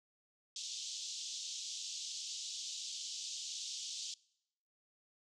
white band-pass noise, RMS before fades -44 dBFS, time 0.56-4.14 s, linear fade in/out 2 ms, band 3100 to 7100 Hz, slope 48 dB/octave, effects noise-tail reverb RT60 0.8 s tail -24 dB re dry

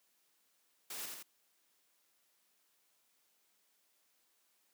white noise with echo, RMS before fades -44 dBFS, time 0.9-1.06 s, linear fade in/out 5 ms, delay 84 ms, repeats 2, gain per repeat -3 dB, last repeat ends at 1.228 s, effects white hiss -75 dBFS RMS until 4.73 s + high-pass 200 Hz 12 dB/octave

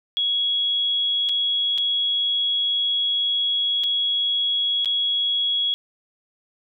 sine tone with dropouts, 3334 Hz, G#7, 6 cents sharp, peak -19 dBFS, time 0.17-5.74 s, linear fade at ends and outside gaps 0 ms, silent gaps 1.289-1.293 / 1.778-1.783 / 3.836-3.84 / 4.847-4.857 s, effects none

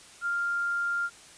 sine tone, 1396.9 Hz, F6, in tune, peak -26 dBFS, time 0.21-1.1 s, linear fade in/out 50 ms, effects white hiss -51 dBFS RMS until 1.37 s + resampled to 22050 Hz

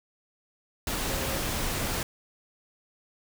sine tone in noise, 539 Hz, C#5, 49 cents flat, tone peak -37 dBFS, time 1.11-1.38 s, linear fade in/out 2 ms, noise pink, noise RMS -30 dBFS, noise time 0.87-2.03 s, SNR -10 dB, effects none

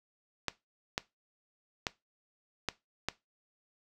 clicks, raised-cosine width 0.2 ms, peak -13 dBFS, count 5, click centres 0.483 / 0.979 / 1.868 / 2.687 / 3.086 s, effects noise-tail reverb RT60 0.2 s tail -18 dB re dry

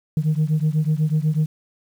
sine beating tone pair, 151.3 / 159.4 Hz, D#3 / D#3, -48 / +42 cents, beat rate 8.1 Hz, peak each -18 / -19 dBFS, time 0.17-1.46 s, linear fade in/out 2 ms, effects tanh soft clip ceiling -13 dBFS + 8-bit

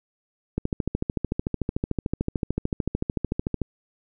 click train, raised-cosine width 3 ms, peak -11 dBFS, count 42, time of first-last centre 0.58-3.617 s, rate 13.5 Hz, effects none

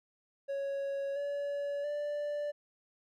triangle tone with pitch steps, 554.4 / 570.3 / 586.7 Hz, C#5 / C#5 / D5, 0 / +49 / -2 cents, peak -31 dBFS, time 0.48-2.52 s, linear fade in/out 20 ms, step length 680 ms, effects none

